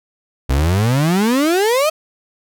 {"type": "exponential sweep", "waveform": "35% pulse", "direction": "up", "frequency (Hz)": [62, 646], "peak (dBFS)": -11, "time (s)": [0.49, 1.9], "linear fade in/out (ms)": 10, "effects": []}